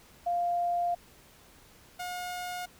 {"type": "tone pair in turn", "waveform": ["sine", "sawtooth"], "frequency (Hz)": [698.5, 718.6], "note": ["F5", "F5"], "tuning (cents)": [0, 49], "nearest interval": "unison", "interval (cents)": 49, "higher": "second", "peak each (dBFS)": [-26, -31], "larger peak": "first", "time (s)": [[0.26, 0.95], [1.99, 2.66]], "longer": "first", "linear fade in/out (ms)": 10, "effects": ["pink hiss -57 dBFS RMS until 2.79 s"]}